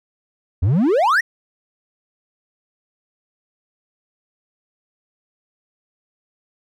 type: exponential sweep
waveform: triangle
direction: up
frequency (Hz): 80 to 1975.5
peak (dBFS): -11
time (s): 0.62-1.21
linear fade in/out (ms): 10
effects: none